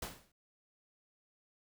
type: noise with exponential decay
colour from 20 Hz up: pink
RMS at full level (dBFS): -38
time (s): 0.02-0.32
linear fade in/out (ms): 5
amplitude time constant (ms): 65
effects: none